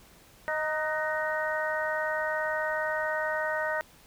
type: harmonic tone with a mistuned harmonic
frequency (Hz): 311.1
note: D#4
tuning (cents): 0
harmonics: 2 / 3 / 4 / 5 / 6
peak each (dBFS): -31 / -35 / -38 / -34 / -33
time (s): 0.48-3.81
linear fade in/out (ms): 0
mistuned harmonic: 5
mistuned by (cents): -53
effects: pink hiss -56 dBFS RMS until 4.06 s